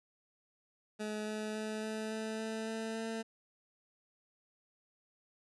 20% pulse tone with pitch steps, 213 / 214.6 / 216.2 / 217.9 / 219.5 / 221.1 / 222.8 / 224.5 Hz, G#3 / A3 / A3 / A3 / A3 / A3 / A3 / A3, +44 / -43 / -30 / -17 / -4 / +9 / +22 / +35 cents, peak -32 dBFS, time 0.99-3.23 s, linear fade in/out 20 ms, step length 280 ms, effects resampled to 24000 Hz

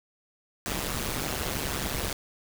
pink noise with amplitude modulation, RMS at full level -27 dBFS, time 0.66-2.13 s, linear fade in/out 0 ms, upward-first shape sine, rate 140 Hz, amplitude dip 95%, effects none

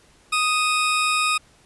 20% pulse tone pair together, 1244.5 / 2637 Hz, D#6 / E7, 0 / 0 cents, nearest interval octave + minor second, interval 1300 cents, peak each -14 / -25 dBFS, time 0.32-1.38 s, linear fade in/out 10 ms, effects pink hiss -55 dBFS RMS until 1.65 s + resampled to 24000 Hz

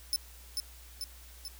sawtooth tone with echo, 5274 Hz, E8, in tune, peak -24 dBFS, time 0.13-0.16 s, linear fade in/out 0 ms, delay 440 ms, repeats 3, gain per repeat -4 dB, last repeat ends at 1.48 s, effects added 60 Hz sine -51 dBFS peak until 1.59 s + white hiss -55 dBFS RMS until 1.59 s

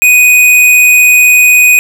square tone, 2489 Hz, D#7, in tune, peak -3 dBFS, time 0.02-1.79 s, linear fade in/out 0 ms, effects none

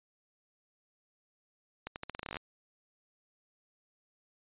accelerating click train, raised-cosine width 0.3 ms, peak -22 dBFS, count 14, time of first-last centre 1.87-2.369 s, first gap 89 ms, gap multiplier 0.84, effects resampled to 8000 Hz

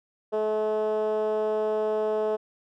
10% pulse tone with band-pass filter, 215.1 Hz, A3, 39 cents flat, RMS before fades -26 dBFS, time 0.32-2.37 s, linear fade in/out 20 ms, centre 510 Hz, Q 9.5, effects none

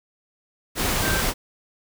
sine tone in noise, 1567 Hz, G6, 1 cent flat, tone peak -26 dBFS, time 1.01-1.23 s, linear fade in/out 50 ms, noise pink, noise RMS -23 dBFS, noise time 0.75-1.34 s, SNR -6 dB, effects none

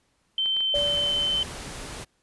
sine tone with pitch glide, 3100 to 3073 Hz, G7 to G7, -20 to -35 cents, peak -22 dBFS, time 0.38-1.43 s, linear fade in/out 2 ms, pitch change -15 cents, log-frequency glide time 0.55-1.05 s
clicks, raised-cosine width 0.3 ms, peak -25 dBFS, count 5, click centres 0.459 / 0.566 / 0.606 / 0.876 / 1.063 s
pink noise, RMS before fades -37 dBFS, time 0.74-2.05 s, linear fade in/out 20 ms
sine tone with exponential decay, 579 Hz, D5, 25 cents flat, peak -24 dBFS, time 0.74-1.89 s, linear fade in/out 2 ms, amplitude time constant 250 ms
effects pink hiss -69 dBFS RMS until 2.22 s + resampled to 24000 Hz

